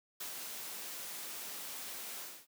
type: noise with ADSR envelope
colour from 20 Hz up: white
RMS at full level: -41 dBFS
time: 0.2-2.47 s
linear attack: 8 ms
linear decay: 98 ms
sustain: -3 dB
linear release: 270 ms
effects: high-pass 200 Hz 12 dB/octave